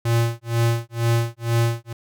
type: tone with tremolo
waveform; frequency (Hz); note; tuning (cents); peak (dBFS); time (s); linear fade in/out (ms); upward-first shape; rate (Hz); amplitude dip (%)
square; 116.54; A#2; 0; -16; 0.05-1.93; 5; sine; 2.1; 100
effects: none